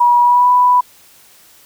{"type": "tone with pitch glide", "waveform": "sine", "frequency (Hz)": [965, 989.3], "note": ["B5", "B5"], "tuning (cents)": [-40, 3], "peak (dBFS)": -7, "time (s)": [0, 0.81], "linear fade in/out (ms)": 10, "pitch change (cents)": 43, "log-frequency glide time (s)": [0.21, 0.49], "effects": ["white hiss -46 dBFS RMS until 1.65 s"]}